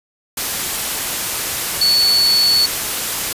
sine tone in noise, 4435 Hz, C#8, in tune, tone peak -11 dBFS, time 1.81-2.66 s, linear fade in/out 5 ms, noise white, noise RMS -21 dBFS, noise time 0.37-3.33 s, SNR +7 dB, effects resampled to 32000 Hz

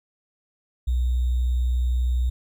sine tone with sample-and-hold, 61.74 Hz, B1, in tune, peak -19 dBFS, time 0.87-2.3 s, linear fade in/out 10 ms, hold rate 3675 Hz, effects none

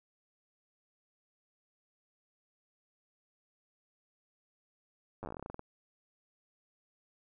slowing click train, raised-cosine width 1 ms, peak -28 dBFS, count 16, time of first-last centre 5.23-5.594 s, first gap 9 ms, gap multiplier 1.13, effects none

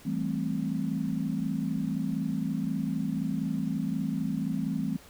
sine chord, A minor seventh, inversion second, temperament equal, 164.81 / 196 / 220 / 261.6 Hz, E3 / G3 / A3 / C4, 0 / 0 / 0 / 0 cents, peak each -33 dBFS, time 0.05-4.97 s, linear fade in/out 10 ms, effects pink hiss -53 dBFS RMS until 5.09 s

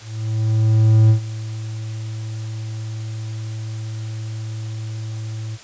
triangle tone with ADSR envelope, 110 Hz, A2, in tune, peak -6 dBFS, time 0-5.58 s, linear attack 1100 ms, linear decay 98 ms, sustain -17 dB, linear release 38 ms, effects white hiss -41 dBFS RMS until 5.63 s + resampled to 16000 Hz

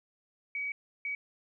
sine tone bursts at uneven times, 2268 Hz, C#7, 39 cents sharp, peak -32 dBFS, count 2, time 0.55-0.72 / 1.05-1.15 s, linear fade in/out 2 ms, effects 12-bit

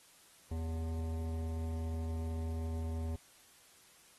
sine tone with hard clipping, 81.2 Hz, E2, 26 cents flat, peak -37 dBFS, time 0.51-3.16 s, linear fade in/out 5 ms, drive 15 dB, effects white hiss -62 dBFS RMS until 4.18 s + AAC 32 kbps

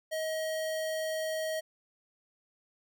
square tone, 633 Hz, D#5, 30 cents sharp, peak -32 dBFS, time 0.11-1.61 s, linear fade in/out 20 ms, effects none

